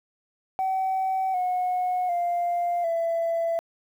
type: tone with pitch steps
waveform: sine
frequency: 761 / 728.7 / 697.8 / 668.3 Hz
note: F#5 / F#5 / F5 / E5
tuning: +48 / -27 / -2 / +24 cents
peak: -21 dBFS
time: 0.59-3.59 s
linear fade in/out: 0 ms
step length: 750 ms
effects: tanh soft clip ceiling -20 dBFS + 9-bit